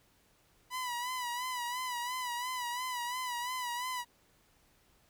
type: tone with vibrato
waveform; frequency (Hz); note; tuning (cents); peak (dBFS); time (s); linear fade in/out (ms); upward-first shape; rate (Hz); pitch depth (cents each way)
sawtooth; 987.8; B5; 0; -31; 0.7-4.05; 50; sine; 2.9; 62
effects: pink hiss -68 dBFS RMS until 5.09 s